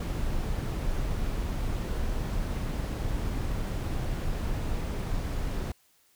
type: noise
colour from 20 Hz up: brown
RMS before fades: -30 dBFS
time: 0-5.72 s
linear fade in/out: 5 ms
effects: white hiss -65 dBFS RMS until 6.15 s